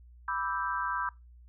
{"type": "chord", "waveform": "sine", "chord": "E minor seventh", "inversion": "second", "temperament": "equal", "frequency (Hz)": [987.8, 1174.7, 1318.5, 1568], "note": ["B5", "D6", "E6", "G6"], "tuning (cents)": [0, 0, 0, 0], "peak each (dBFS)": [-34, -36, -36, -35], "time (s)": [0.28, 1.09], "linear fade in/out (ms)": 2, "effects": ["noise-tail reverb RT60 0.2 s tail -21 dB re dry", "added 60 Hz sine -51 dBFS peak until 1.48 s"]}